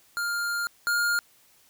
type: tone pair in turn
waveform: square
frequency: 1404 / 1413.8 Hz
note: F6 / F6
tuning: +9 / +21 cents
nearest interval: unison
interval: 12 cents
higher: second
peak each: -27 / -23 dBFS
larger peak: second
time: 0.17-0.67 / 0.87-1.19 s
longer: first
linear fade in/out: 0 ms
effects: white hiss -60 dBFS RMS until 1.69 s